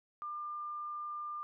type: tone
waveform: sine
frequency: 1198 Hz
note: D6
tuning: 34 cents sharp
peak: -38 dBFS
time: 0.22-1.43 s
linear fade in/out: 0 ms
effects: none